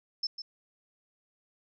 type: tone with echo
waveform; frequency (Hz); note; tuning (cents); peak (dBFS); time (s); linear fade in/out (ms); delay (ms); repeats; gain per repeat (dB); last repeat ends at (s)
sine; 5274; E8; 0; -28; 0.23-0.27; 5; 150; 1; -9; 0.42
effects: none